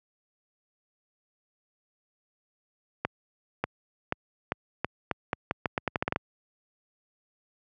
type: accelerating click train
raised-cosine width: 0.5 ms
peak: -11 dBFS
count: 16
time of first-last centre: 3.05-6.161 s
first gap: 590 ms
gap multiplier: 0.82
effects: high-pass 80 Hz 12 dB/octave